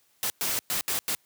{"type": "noise bursts at uneven times", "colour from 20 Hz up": "white", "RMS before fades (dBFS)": -28, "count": 5, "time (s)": [[0.23, 0.3], [0.41, 0.59], [0.7, 0.81], [0.88, 0.99], [1.08, 1.15]], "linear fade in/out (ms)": 0, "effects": ["white hiss -66 dBFS RMS until 1.25 s", "high-pass 80 Hz 12 dB/octave"]}